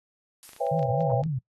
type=noise with exponential decay; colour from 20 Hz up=blue; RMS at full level=-43 dBFS; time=0.43-1.03 s; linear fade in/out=0 ms; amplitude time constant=130 ms
type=clicks; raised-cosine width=0.2 ms; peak=-31 dBFS; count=8; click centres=0.492 / 0.533 / 0.564 / 0.667 / 0.793 / 0.829 / 1.007 / 1.237 s
type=chord; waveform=sine; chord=C# half-diminished seventh; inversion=third; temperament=just; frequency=498.9 / 554.4 / 665.2 / 798.3 Hz; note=B4 / C#5 / E5 / G5; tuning=+17 / 0 / +16 / +31 cents; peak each=-29 / -29 / -30 / -29 dBFS; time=0.6-1.22 s; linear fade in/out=10 ms
type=tone with vibrato; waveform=sine; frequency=140 Hz; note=C#3; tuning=18 cents sharp; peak=-25 dBFS; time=0.71-1.39 s; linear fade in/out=10 ms; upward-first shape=triangle; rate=4 Hz; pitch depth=300 cents each way
effects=noise-tail reverb RT60 0.1 s tail -21 dB re dry + AAC 32 kbps